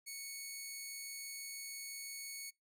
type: tone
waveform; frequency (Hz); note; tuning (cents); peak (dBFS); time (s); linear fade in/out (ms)
10% pulse; 2217; C#7; 0; -35; 0.06-2.51; 20
effects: noise-tail reverb RT60 0.2 s tail -26 dB re dry